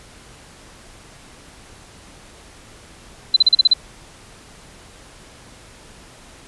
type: tone bursts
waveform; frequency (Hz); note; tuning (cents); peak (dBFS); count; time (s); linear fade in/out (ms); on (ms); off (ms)
sine; 4044; B7; +40; -7; 7; 3.34-3.736; 5; 24; 38
effects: pink hiss -44 dBFS RMS until 6.47 s + resampled to 24000 Hz